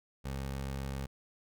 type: tone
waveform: 20% pulse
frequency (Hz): 67.6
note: C#2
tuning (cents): -43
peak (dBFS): -31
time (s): 0.24-1.07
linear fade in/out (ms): 20
effects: none